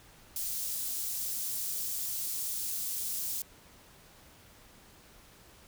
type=high-pass noise; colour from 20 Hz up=white; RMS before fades=-35 dBFS; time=0.36-3.42 s; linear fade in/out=2 ms; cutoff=5900 Hz; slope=12 dB/octave; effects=pink hiss -57 dBFS RMS until 5.67 s